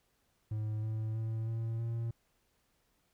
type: tone with pitch steps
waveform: triangle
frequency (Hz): 107.8 / 109.68 / 111.6 / 113.55 / 115.54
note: A2 / A2 / A2 / A#2 / A#2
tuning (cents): -35 / -5 / +25 / -45 / -15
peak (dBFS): -31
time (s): 0.51-2.11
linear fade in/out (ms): 5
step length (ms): 320
effects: pink hiss -75 dBFS RMS until 3.13 s